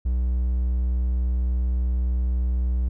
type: tone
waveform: triangle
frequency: 61.74 Hz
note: B1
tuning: in tune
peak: -18 dBFS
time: 0.05-2.89 s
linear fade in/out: 10 ms
effects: none